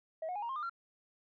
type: tone with pitch steps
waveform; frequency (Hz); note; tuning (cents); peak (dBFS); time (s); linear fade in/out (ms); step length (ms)
sine; 640 / 726.7 / 825.2 / 937 / 1064 / 1208.2 / 1371.9; D#5 / F#5 / G#5 / A#5 / C6 / D6 / F6; +49 / -31 / -11 / +9 / +29 / +49 / -31; -34; 0.22-0.696; 5; 68
effects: tanh soft clip ceiling -33 dBFS